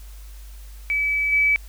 sine tone with level steps, 2294 Hz, D7, 41 cents flat, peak -19 / -15 dBFS, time 0.9-1.56 s, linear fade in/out 0 ms, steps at 1.32 s, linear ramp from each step 10 ms, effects added 50 Hz sine -37 dBFS peak until 1.68 s + white hiss -51 dBFS RMS until 1.68 s

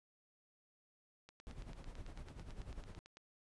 click train, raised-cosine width 0.2 ms, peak -39 dBFS, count 18, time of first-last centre 1.29-3.171 s, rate 9.04 Hz
brown noise with tremolo, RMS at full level -47 dBFS, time 1.47-2.99 s, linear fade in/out 0 ms, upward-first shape sine, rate 10 Hz, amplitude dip 65%
effects resampled to 24000 Hz

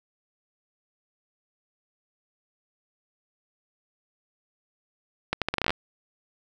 accelerating click train, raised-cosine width 0.3 ms, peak -8 dBFS, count 11, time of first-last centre 5.33-5.705 s, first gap 87 ms, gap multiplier 0.79, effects none

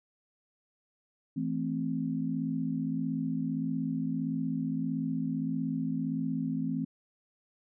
sine chord, A minor, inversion second, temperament equal with one note detuned, 164.34 / 220 / 261.6 Hz, E3 / A3 / C4, -5 / 0 / 0 cents, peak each -34 / -35 / -32 dBFS, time 1.36-6.85 s, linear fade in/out 10 ms, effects none

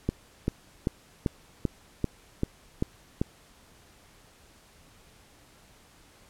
click train, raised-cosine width 3 ms, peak -12 dBFS, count 9, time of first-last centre 0.09-3.215 s, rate 2.56 Hz, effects pink hiss -57 dBFS RMS until 6.29 s + low-pass 12000 Hz 12 dB/octave

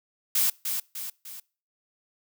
blue noise with echo, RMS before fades -23 dBFS, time 0.35-0.5 s, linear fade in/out 5 ms, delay 300 ms, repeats 3, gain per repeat -6 dB, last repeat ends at 1.4 s, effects noise-tail reverb RT60 0.4 s tail -25 dB re dry

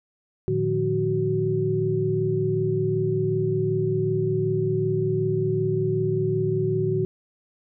sine tone cluster, 113.9 / 151.3 / 176.6 / 374.1 Hz, A#2 / D#3 / F3 / F#4, -40 / -48 / +20 / +19 cents, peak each -27 / -27 / -32 / -23 dBFS, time 0.48-7.05 s, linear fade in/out 0 ms, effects none

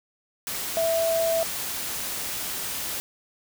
sine tone in noise, 659.3 Hz, E5, in tune, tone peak -21 dBFS, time 0.77-1.43 s, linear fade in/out 0 ms, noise white, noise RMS -31 dBFS, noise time 0.47-3 s, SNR +7 dB, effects none

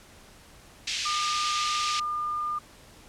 pink band-pass noise, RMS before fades -31 dBFS, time 0.87-2 s, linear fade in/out 5 ms, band 2400 to 6300 Hz, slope 24 dB/octave
sine tone, 1207 Hz, D6, 47 cents sharp, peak -27 dBFS, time 1.05-2.59 s, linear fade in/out 10 ms
effects pink hiss -52 dBFS RMS until 3.08 s + low-pass 11000 Hz 12 dB/octave

